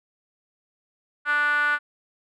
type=tone with band-pass filter; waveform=5% pulse; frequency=293.7 Hz; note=D4; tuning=in tune; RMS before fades=-22 dBFS; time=1.25-1.79 s; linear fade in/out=50 ms; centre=1400 Hz; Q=9; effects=none